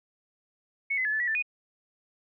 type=tone with pitch steps; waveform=sine; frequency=2207 / 2033 / 1715 / 1744 / 1935 / 1770 / 2474 Hz; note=C#7 / B6 / A6 / A6 / B6 / A6 / D#7; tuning=-8 / +50 / -45 / -16 / -36 / +10 / -10 cents; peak=-25 dBFS; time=0.9-1.425 s; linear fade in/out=10 ms; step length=75 ms; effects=none